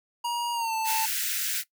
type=tone with pitch glide; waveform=square; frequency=950 to 886.4 Hz; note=A#5 to A5; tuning=+33 to +13 cents; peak=-27 dBFS; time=0.24-1.06 s; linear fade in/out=10 ms; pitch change=-120 cents; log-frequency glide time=0.53-0.75 s
type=high-pass noise; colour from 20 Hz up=white; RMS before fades=-29 dBFS; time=0.84-1.64 s; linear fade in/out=50 ms; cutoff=1400 Hz; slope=96 dB/octave
effects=noise-tail reverb RT60 0.1 s tail -18 dB re dry